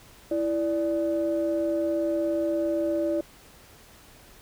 sine tone pair together, 331.2 / 586 Hz, E4 / D5, +8 / -4 cents, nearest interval minor seventh, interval 988 cents, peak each -25 dBFS, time 0.31-3.21 s, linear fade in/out 5 ms, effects tanh soft clip ceiling -17 dBFS + pink hiss -52 dBFS RMS until 4.41 s

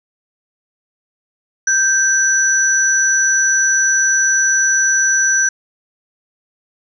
sine tone pair together, 1568 / 5920 Hz, G6 / F#8, 0 / 0 cents, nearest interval octave + major seventh, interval 2300 cents, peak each -14 dBFS, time 1.67-5.49 s, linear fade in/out 5 ms, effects none

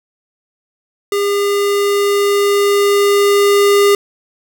square tone with level ramp, 404.3 Hz, G#4, 46 cents flat, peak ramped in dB -14 to -8 dBFS, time 1.12-3.95 s, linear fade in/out 2 ms, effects none

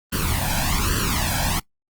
pink noise with flanger, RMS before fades -22 dBFS, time 0.12-1.6 s, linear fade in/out 10 ms, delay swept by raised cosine 0.66 to 1.25 ms, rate 1.2 Hz, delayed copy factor +1, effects noise-tail reverb RT60 0.1 s tail -22 dB re dry + Opus 24 kbps

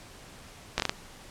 slowing click train, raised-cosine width 0.2 ms, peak -8 dBFS, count 5, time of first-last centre 0.78-0.895 s, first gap 18 ms, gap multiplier 1.32, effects pink hiss -49 dBFS RMS until 1.3 s + low-pass 10000 Hz 12 dB/octave

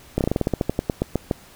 slowing click train, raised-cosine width 2 ms, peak -6 dBFS, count 16, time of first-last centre 0.18-1.312 s, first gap 28 ms, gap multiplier 1.13, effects pink hiss -48 dBFS RMS until 1.55 s

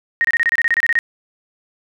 sine tone bursts, 1864.7 Hz, A#6, in tune, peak -12 dBFS, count 13, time 0.21-0.989 s, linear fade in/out 0 ms, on 35 ms, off 27 ms, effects none

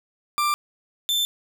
40% pulse tone pair in turn, 1183 / 3545 Hz, D6 / A7, +12 / +12 cents, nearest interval octave + perfect fifth, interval 1900 cents, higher second, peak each -19 / -19 dBFS, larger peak neither, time 0.38-0.54 / 1.09-1.25 s, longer neither, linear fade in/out 0 ms, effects none

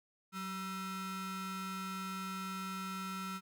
45% pulse ring-modulated tone, 574 Hz, D5, 40 cents flat, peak -36 dBFS, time 0.32-3.41 s, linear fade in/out 50 ms, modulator 762 Hz, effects none

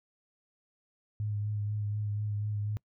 sine tone with vibrato, 104.5 Hz, G#2, 11 cents sharp, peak -30 dBFS, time 1.2-2.77 s, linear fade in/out 0 ms, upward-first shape sine, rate 4.1 Hz, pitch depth 23 cents each way, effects noise-tail reverb RT60 0.1 s tail -25 dB re dry

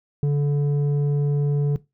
square tone with low-pass filter, 144.5 Hz, D3, 28 cents flat, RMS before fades -20 dBFS, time 0.23-1.76 s, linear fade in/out 0 ms, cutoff 300 Hz, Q 6.4, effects noise-tail reverb RT60 0.2 s tail -18 dB re dry

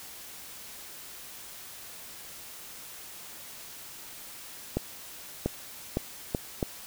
accelerating click train, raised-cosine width 2 ms, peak -13 dBFS, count 5, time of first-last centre 4.77-6.628 s, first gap 690 ms, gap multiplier 0.74, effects white hiss -45 dBFS RMS until 6.86 s

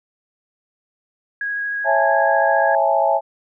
sine tone with vibrato, 1651 Hz, G#6, 11 cents flat, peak -21 dBFS, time 1.41-2.75 s, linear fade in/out 2 ms, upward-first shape triangle, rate 13 Hz, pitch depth 11 cents each way
sine chord, A major seventh, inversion first, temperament just, 550 / 660 / 825 / 880 Hz, C#5 / E5 / G#5 / A5, -14 / +2 / -12 / 0 cents, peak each -21 / -18 / -19 / -21 dBFS, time 1.84-3.21 s, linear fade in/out 50 ms
effects none

